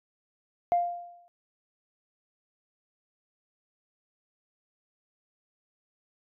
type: tone with exponential decay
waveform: sine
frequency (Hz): 698.5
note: F5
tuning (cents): 0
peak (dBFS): -18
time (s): 0.72-1.28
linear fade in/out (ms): 0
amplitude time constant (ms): 120
effects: tanh soft clip ceiling -16 dBFS